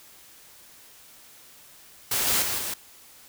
white noise with level steps, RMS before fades -25 / -23 / -28 / -31 dBFS, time 2.11-2.74 s, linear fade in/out 5 ms, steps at 2.27 / 2.42 / 2.58 s, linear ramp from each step 5 ms, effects white hiss -51 dBFS RMS until 3.28 s

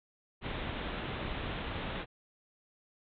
pink low-pass noise, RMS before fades -38 dBFS, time 0.41-2.06 s, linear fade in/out 50 ms, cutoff 3800 Hz, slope 96 dB/octave, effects none

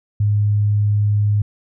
sine tone, 103.83 Hz, G#2, in tune, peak -13 dBFS, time 0.2-1.42 s, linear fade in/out 5 ms, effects none

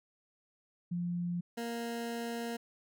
sine / 20% pulse tone pair in turn, 174.61 / 233.7 Hz, F3 / A#3, 0 / +5 cents, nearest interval perfect fourth, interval 505 cents, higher second, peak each -32 / -31 dBFS, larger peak second, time 0.91-1.41 / 1.57-2.57 s, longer second, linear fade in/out 10 ms, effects none

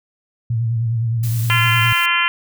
sine tone with vibrato, 115.2 Hz, A#2, 20 cents flat, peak -16 dBFS, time 0.5-1.93 s, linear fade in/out 5 ms, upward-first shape triangle, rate 9.7 Hz, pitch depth 72 cents each way
blue noise, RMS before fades -31 dBFS, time 1.23-2.06 s, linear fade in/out 5 ms
harmonic tone, 344 Hz, F4, 26 cents flat, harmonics 3 / 4 / 5 / 6 / 7 / 8 / 9, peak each -22 / -22 / -22 / -22 / -22 / -22 / -22 dBFS, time 1.5-2.28 s, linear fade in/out 0 ms
effects none

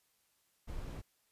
brown noise, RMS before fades -42 dBFS, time 0.67-1.02 s, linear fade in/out 20 ms, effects white hiss -75 dBFS RMS until 1.31 s + resampled to 32000 Hz

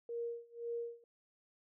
sine tone with tremolo, 469.3 Hz, A#4, 12 cents sharp, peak -36 dBFS, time 0.09-1.04 s, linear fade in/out 2 ms, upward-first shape sine, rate 1.9 Hz, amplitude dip 95%, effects none

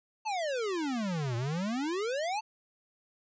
square exponential two-way sweep, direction down then up, 904 to 114 to 904 Hz, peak -31 dBFS, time 0.25-2.41 s, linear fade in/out 20 ms, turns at 1.36 s, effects resampled to 16000 Hz

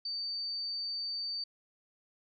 sine tone, 4594 Hz, D8, 39 cents flat, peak -34 dBFS, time 0.05-1.44 s, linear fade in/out 5 ms, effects none

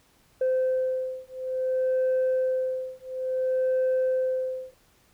sine beating tone pair, 516 / 516.58 Hz, C5 / C5, -24 / -22 cents, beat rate 0.58 Hz, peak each -25 dBFS, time 0.41-4.74 s, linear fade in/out 5 ms, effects tanh soft clip ceiling -19 dBFS + pink hiss -62 dBFS RMS until 5.13 s

